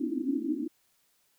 pink band-pass noise, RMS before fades -31 dBFS, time 0-0.68 s, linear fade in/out 10 ms, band 240 to 340 Hz, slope 96 dB/octave, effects white hiss -70 dBFS RMS until 1.38 s

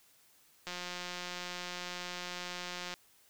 click train, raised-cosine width 0.2 ms, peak -23 dBFS, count 405, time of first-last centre 0.67-2.94 s, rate 178 Hz, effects white hiss -65 dBFS RMS until 3.29 s

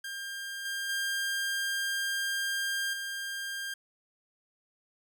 sawtooth tone with level steps, 1600 Hz, G6, 35 cents sharp, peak -33 / -29 / -26 / -31 dBFS, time 0.04-3.74 s, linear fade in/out 5 ms, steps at 0.65 / 0.89 / 2.93 s, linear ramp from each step 5 ms, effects none

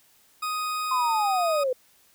40% pulse tone, 1248 Hz, D#6, 5 cents sharp, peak -26 dBFS, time 0.42-1.64 s, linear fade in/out 10 ms
sine linear sweep, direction down, 1046.5 to 493.9 Hz, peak -22 dBFS, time 0.91-1.73 s, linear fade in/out 5 ms
effects white hiss -60 dBFS RMS until 2.14 s

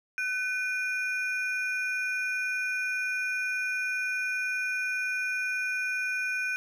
triangle ring-modulated tone, 1975.5 Hz, B6, in tune, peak -23 dBFS, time 0.18-6.56 s, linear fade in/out 0 ms, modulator 465 Hz, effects none

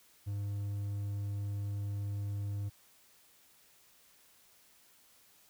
triangle tone, 101.3 Hz, G#2, 43 cents flat, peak -32 dBFS, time 0.26-2.7 s, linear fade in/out 20 ms, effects white hiss -64 dBFS RMS until 5.49 s

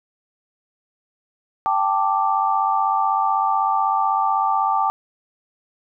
sine chord, G suspended second, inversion none, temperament equal, 784 / 880 / 1174.7 Hz, G5 / A5 / D6, 0 / 0 / 0 cents, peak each -21 dBFS, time 1.66-4.9 s, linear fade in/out 0 ms, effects none

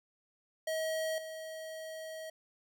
square tone with level steps, 637 Hz, D#5, 41 cents sharp, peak -33 / -42 dBFS, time 0.67-2.3 s, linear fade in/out 5 ms, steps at 1.18 s, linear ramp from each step 2 ms, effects none

